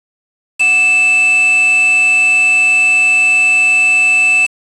triangle tone with quantisation, 2637 Hz, E7, in tune, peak -6 dBFS, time 0.59-4.47 s, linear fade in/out 20 ms, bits 3, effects resampled to 24000 Hz

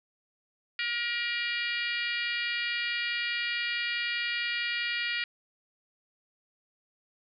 harmonic tone, 475.3 Hz, A#4, 34 cents sharp, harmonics 3 / 4 / 5 / 6 / 7 / 8 / 9 / 10, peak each -38 / -33 / -34 / -36 / -42 / -44 / -43 / -43 dBFS, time 0.79-5.24 s, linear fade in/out 2 ms, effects none

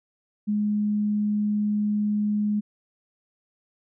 sine tone, 208.9 Hz, G#3, 10 cents sharp, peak -21 dBFS, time 0.47-2.61 s, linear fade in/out 20 ms, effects none

